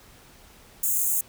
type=high-pass noise; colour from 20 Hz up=white; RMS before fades=-24 dBFS; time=0.83-1.21 s; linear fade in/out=5 ms; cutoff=6500 Hz; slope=96 dB/octave; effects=pink hiss -52 dBFS RMS until 1.28 s